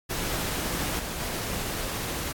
pink noise with level steps, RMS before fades -30 / -34 / -32 dBFS, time 0.09-2.33 s, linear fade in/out 20 ms, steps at 0.99 / 1.2 s, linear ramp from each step 2 ms, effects AAC 64 kbps

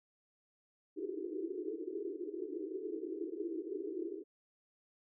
pink band-pass noise, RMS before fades -41 dBFS, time 0.96-4.24 s, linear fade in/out 20 ms, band 310 to 430 Hz, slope 96 dB/octave, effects none

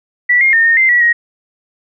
sine tone with pitch steps, 1958 / 2129 / 1825 / 1840 / 2081 / 1937 / 1885 Hz, B6 / C7 / A#6 / A#6 / C7 / B6 / A#6, -15 / +30 / -37 / -23 / -10 / -34 / +19 cents, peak -7 dBFS, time 0.29-1.13 s, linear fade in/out 10 ms, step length 120 ms, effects none

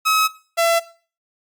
sawtooth tone pair in turn, 1279 / 672.1 Hz, D#6 / E5, +47 / +33 cents, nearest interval major seventh, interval 1114 cents, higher first, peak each -11 dBFS, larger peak neither, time 0.05-0.28 / 0.57-0.8 s, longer neither, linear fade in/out 20 ms, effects noise-tail reverb RT60 0.4 s tail -18 dB re dry + Opus 48 kbps

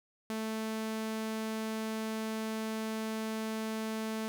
sawtooth tone, 220 Hz, A3, in tune, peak -30 dBFS, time 0.3-4.28 s, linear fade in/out 0 ms, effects none

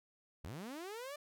sawtooth linear sweep, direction up, 62.2 to 600 Hz, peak -40 dBFS, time 0.44-1.16 s, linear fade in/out 5 ms, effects none

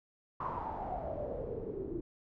pink noise with low-pass filter sweep, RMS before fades -39 dBFS, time 0.4-2.01 s, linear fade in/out 5 ms, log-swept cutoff 1100 to 330 Hz, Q 8.2, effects none

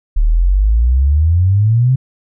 sine exponential sweep, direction up, 36.12 to 133.6 Hz, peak -8 dBFS, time 0.16-1.96 s, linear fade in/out 10 ms, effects none

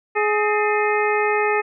harmonic tone with a mistuned harmonic, 420 Hz, G#4, 19 cents sharp, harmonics 1 / 2 / 3 / 4 / 5 / 6, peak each -20 / -23 / -25 / -26 / -27 / -28 dBFS, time 0.15-1.62 s, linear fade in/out 20 ms, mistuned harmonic 4, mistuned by +120 cents, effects none

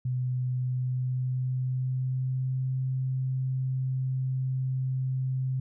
sine tone with pitch glide, 126.5 to 130.51 Hz, B2 to C3, +42 to -4 cents, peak -26 dBFS, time 0.05-5.6 s, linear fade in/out 5 ms, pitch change +54 cents, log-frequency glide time 0.54-2.78 s, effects none

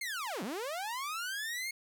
sawtooth linear two-way sweep, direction down then up, 2182 to 169.6 to 2182 Hz, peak -32 dBFS, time 0.01-1.71 s, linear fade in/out 5 ms, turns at 0.43 s, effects none

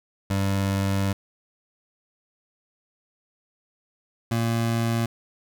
25% pulse tone pair in turn, 98 / 115.34 Hz, G2 / A#2, 0 / -18 cents, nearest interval minor third, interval 282 cents, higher second, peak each -18 dBFS, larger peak neither, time 0.3-1.13 / 4.31-5.06 s, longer first, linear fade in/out 5 ms, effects none

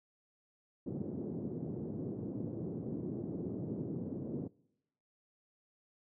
white band-pass noise, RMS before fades -40 dBFS, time 0.86-4.48 s, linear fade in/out 10 ms, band 110 to 360 Hz, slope 24 dB/octave, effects noise-tail reverb RT60 0.9 s tail -25 dB re dry

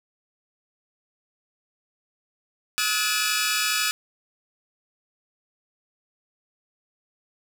15% pulse tone cluster, 1272 / 1460 / 1714 / 2381 / 2596 Hz, D#6 / F#6 / A6 / D7 / E7, +38 / -24 / -46 / +23 / -27 cents, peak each -22 dBFS, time 2.78-3.91 s, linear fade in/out 0 ms, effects none

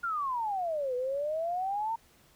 sine exponential two-way sweep, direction down then up, 1428 to 490 to 926 Hz, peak -29 dBFS, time 0.03-1.96 s, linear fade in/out 10 ms, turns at 0.95 s, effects pink hiss -62 dBFS RMS until 2.35 s

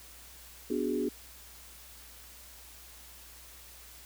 sine chord, G# half-diminished seventh, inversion first, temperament equal, 246.9 / 293.7 / 370 / 415.3 Hz, B3 / D4 / F#4 / G#4, 0 / 0 / 0 / 0 cents, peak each -34 dBFS, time 0.7-1.09 s, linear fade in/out 5 ms, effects added 60 Hz sine -56 dBFS peak until 4.05 s + white hiss -52 dBFS RMS until 4.05 s

